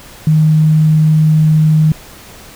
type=tone; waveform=sine; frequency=155.56 Hz; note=D#3; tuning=in tune; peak=-6 dBFS; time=0.27-1.92 s; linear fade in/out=2 ms; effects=pink hiss -36 dBFS RMS until 2.55 s